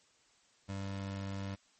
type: tone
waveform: 25% pulse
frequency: 98 Hz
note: G2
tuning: in tune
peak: -34 dBFS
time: 0.68-1.56 s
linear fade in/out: 20 ms
effects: white hiss -68 dBFS RMS until 1.79 s + MP3 32 kbps